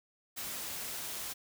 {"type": "noise", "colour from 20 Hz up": "white", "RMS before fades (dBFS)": -40, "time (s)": [0.36, 1.34], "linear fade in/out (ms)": 20, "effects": []}